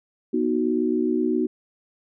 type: chord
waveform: sine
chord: B major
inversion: none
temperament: equal with one note detuned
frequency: 243.5 / 311.1 / 370 Hz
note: B3 / D#4 / F#4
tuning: -24 / 0 / 0 cents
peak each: -24 dBFS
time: 0.33-1.47 s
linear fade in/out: 10 ms
effects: none